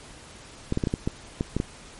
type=clicks; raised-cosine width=3 ms; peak=-11 dBFS; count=9; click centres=0.724 / 0.774 / 0.838 / 0.872 / 0.939 / 1.075 / 1.409 / 1.566 / 1.601 s; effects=pink hiss -46 dBFS RMS until 1.99 s + MP3 48 kbps